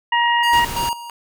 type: harmonic tone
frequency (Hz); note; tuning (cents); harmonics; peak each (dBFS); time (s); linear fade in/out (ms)
947; A#5; +27; 1 / 2 / 3; -16 / -19 / -23; 0.12-0.65; 5
type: tone with tremolo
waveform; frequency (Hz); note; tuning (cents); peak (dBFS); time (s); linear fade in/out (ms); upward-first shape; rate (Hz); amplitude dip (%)
square; 944; A#5; +22; -20; 0.43-1.1; 5; square; 3; 75
type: noise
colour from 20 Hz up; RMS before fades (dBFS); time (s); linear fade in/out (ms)
pink; -28; 0.53-0.89; 0
effects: none